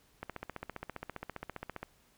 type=click train; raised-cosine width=0.5 ms; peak=-24 dBFS; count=25; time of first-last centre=0.23-1.83 s; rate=15 Hz; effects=pink hiss -67 dBFS RMS until 2.17 s